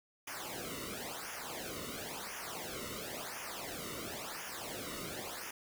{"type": "noise with flanger", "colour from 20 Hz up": "pink", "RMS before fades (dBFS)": -43, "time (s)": [0.27, 5.51], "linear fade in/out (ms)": 5, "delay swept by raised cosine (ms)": [0.24, 1.24], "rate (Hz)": 0.96, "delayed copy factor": -0.95, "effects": []}